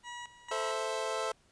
20% pulse tone with tremolo, 965 Hz, B5, 40 cents flat, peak -36 dBFS, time 0.03-0.89 s, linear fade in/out 50 ms, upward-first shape square, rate 2.2 Hz, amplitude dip 80%
25% pulse chord, A minor, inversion none, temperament equal, 440 / 523.3 / 659.3 Hz, A4 / C5 / E5, 0 / 0 / 0 cents, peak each -33 dBFS, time 0.51-1.32 s, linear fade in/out 5 ms
effects pink hiss -67 dBFS RMS until 1.51 s + resampled to 22050 Hz

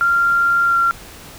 sine tone with pitch glide, 1387 to 1375 Hz, F6 to F6, -12 to -27 cents, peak -12 dBFS, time 0.01-0.91 s, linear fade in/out 0 ms, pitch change -15 cents, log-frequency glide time 0.65-0.77 s, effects pink hiss -38 dBFS RMS until 1.38 s

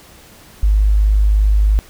sine tone, 51.6 Hz, G#1, 10 cents flat, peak -9 dBFS, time 0.63-1.79 s, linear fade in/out 0 ms, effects pink hiss -43 dBFS RMS until 1.89 s

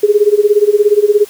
sine tone with tremolo, 415.3 Hz, G#4, in tune, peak -3 dBFS, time 0.03-1.25 s, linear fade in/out 5 ms, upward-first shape sine, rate 17 Hz, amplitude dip 90%, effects white hiss -37 dBFS RMS until 1.29 s

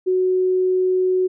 sine tone, 370 Hz, F#4, in tune, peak -15 dBFS, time 0.06-1.28 s, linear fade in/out 20 ms, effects none

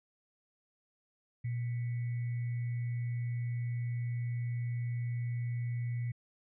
sine tone with sample-and-hold, 120 Hz, B2, 49 cents flat, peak -32 dBFS, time 1.44-6.12 s, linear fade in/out 10 ms, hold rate 2100 Hz, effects resampled to 8000 Hz

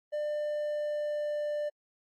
triangle tone with pitch glide, 597 to 593.2 Hz, D5 to D5, +28 to +17 cents, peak -28 dBFS, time 0.12-1.7 s, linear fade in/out 20 ms, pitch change -11 cents, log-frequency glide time 0.34-1.54 s, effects AAC 64 kbps

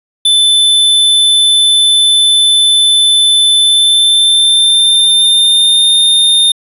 square tone with pitch glide, 3520 to 3638 Hz, A7 to A#7, 0 to -43 cents, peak -6 dBFS, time 0.25-6.52 s, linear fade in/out 5 ms, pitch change +57 cents, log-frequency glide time 3.6-5.89 s, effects resampled to 32000 Hz

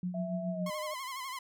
sine tone with tremolo, 179.9 Hz, F#3, 48 cents flat, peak -30 dBFS, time 0.03-0.7 s, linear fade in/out 2 ms, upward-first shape triangle, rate 7.1 Hz, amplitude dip 70%
sine tone with pitch glide, 659.3 to 611.6 Hz, E5 to D#5, 0 to -30 cents, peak -37 dBFS, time 0.14-0.94 s, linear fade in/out 5 ms, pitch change -130 cents, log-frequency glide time 0.5-0.65 s
sawtooth tone with vibrato, 1046.5 Hz, C6, in tune, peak -34 dBFS, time 0.66-1.39 s, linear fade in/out 5 ms, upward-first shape sine, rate 12 Hz, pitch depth 81 cents each way
effects none

